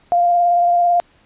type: tone with vibrato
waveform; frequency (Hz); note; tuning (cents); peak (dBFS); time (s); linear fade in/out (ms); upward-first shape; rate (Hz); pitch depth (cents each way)
sine; 698.5; F5; 0; -11; 0.12-1; 0; square; 18; 15
effects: pink hiss -54 dBFS RMS until 1.25 s + resampled to 8000 Hz